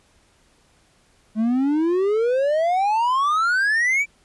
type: exponential sweep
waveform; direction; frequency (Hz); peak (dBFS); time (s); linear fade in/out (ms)
triangle; up; 212 to 2350; -15; 1.35-4.06; 50
effects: pink hiss -59 dBFS RMS until 4.24 s + resampled to 24000 Hz